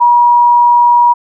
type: tone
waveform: sine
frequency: 960 Hz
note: B5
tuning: 49 cents flat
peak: -4 dBFS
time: 0-1.14 s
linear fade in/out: 20 ms
effects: none